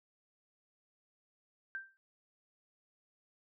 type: tone with exponential decay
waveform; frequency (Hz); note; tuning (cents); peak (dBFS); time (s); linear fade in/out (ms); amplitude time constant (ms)
sine; 1569; G6; +1; -35; 1.75-1.97; 0; 46
effects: none